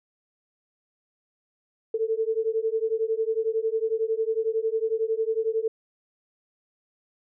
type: beating tone pair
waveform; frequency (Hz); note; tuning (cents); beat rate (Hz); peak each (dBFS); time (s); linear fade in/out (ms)
sine; 440 / 451; A4 / A4; 0 / +43; 11; -26; 1.94-5.68; 5
effects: none